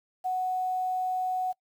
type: tone with quantisation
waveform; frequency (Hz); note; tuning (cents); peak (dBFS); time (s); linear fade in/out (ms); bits
sine; 740; F#5; 0; -26; 0.24-1.53; 20; 9
effects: noise-tail reverb RT60 0.1 s tail -24 dB re dry